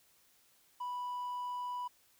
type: tone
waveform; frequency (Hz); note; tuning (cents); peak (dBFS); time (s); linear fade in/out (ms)
triangle; 986; B5; -3; -34; 0.8-1.88; 10
effects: tanh soft clip ceiling -30 dBFS + white hiss -68 dBFS RMS until 2.19 s